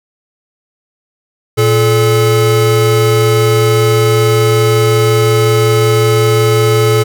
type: tone pair together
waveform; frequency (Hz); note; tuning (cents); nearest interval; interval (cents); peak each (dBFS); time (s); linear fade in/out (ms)
square; 115.27 / 431.2; A#2 / A4; -19 / -35; octave + major seventh; 2284; -11; 1.57-7.04; 20
effects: none